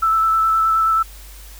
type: tone with vibrato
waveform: sine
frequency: 1318.5 Hz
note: E6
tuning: in tune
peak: -13 dBFS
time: 0.02-1.03 s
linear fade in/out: 10 ms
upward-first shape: square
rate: 9.5 Hz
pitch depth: 11 cents each way
effects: added 50 Hz sine -37 dBFS peak until 1.59 s + white hiss -43 dBFS RMS until 1.59 s